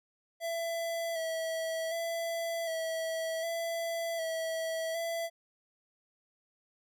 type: tone with vibrato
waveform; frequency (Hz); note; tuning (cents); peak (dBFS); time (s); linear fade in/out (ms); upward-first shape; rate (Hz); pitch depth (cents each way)
square; 659.3; E5; 0; -33; 0.4-5.3; 50; square; 0.66; 24
effects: none